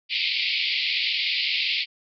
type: band-pass noise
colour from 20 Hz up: pink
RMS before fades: -25 dBFS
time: 0.09-1.86 s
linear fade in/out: 50 ms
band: 2100 to 4800 Hz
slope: 96 dB/octave
effects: none